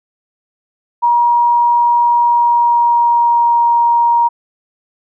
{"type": "tone with pitch glide", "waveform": "sine", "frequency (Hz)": [952, 942.2], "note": ["A#5", "A#5"], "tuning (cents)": [36, 18], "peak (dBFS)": -8, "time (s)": [1.02, 4.29], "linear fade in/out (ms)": 20, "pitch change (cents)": -18, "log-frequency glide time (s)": [2.14, 3.62], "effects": []}